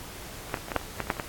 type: clicks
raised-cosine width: 0.5 ms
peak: -27 / -11 / -23 / -24 / -16 / -7 / -25 / -12 / -26 / -8 / -24 / -14 dBFS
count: 12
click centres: 0.496 / 0.542 / 0.572 / 0.684 / 0.718 / 0.763 / 0.814 / 1.003 / 1.071 / 1.102 / 1.168 / 1.198 s
effects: pink hiss -42 dBFS RMS until 1.28 s + AAC 64 kbps